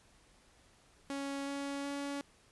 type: tone with pitch steps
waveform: sawtooth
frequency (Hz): 277.8 / 280.1 / 282.3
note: C#4 / C#4 / C#4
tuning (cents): +4 / +18 / +32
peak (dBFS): -33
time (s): 1.1-2.21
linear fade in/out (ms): 0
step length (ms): 370
effects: pink hiss -65 dBFS RMS until 2.51 s + resampled to 24000 Hz